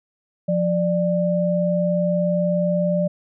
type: tone pair together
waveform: sine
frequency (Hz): 176.3 / 593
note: F3 / D5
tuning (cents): +17 / +17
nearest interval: octave + major sixth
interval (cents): 2100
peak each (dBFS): -20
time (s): 0.48-3.08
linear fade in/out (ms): 10
effects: none